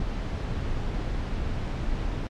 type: noise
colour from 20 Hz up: brown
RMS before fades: -29 dBFS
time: 0-2.27 s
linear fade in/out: 2 ms
effects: low-pass 5000 Hz 12 dB/octave + AAC 64 kbps